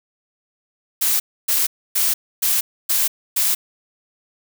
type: noise bursts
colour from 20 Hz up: blue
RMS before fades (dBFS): -18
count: 6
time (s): 1.01-3.55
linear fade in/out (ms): 10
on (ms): 190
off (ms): 280
effects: none